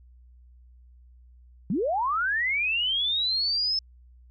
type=linear sweep; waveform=sine; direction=up; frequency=155.56 to 5274 Hz; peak=-23 dBFS; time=1.7-3.79 s; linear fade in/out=2 ms; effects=added 61 Hz sine -50 dBFS peak until 4.3 s